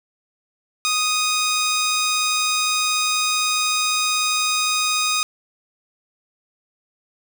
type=tone; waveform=10% pulse; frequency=1244.5 Hz; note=D#6; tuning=in tune; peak=-10 dBFS; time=0.85-5.23 s; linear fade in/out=0 ms; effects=none